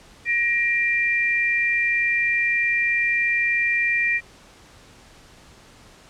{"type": "tone pair together", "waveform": "sine", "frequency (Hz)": [1886.6, 2377], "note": ["A#6", "D7"], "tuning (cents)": [20, 20], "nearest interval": "major third", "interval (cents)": 400, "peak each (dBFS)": -21, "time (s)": [0.25, 4.21], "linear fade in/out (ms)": 50, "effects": ["pink hiss -49 dBFS RMS until 6.09 s", "low-pass 8000 Hz 12 dB/octave"]}